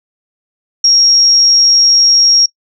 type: tone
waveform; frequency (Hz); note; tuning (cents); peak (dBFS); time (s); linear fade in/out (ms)
sine; 5588; F8; 0; -5; 0.84-2.46; 5
effects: noise-tail reverb RT60 0.1 s tail -23 dB re dry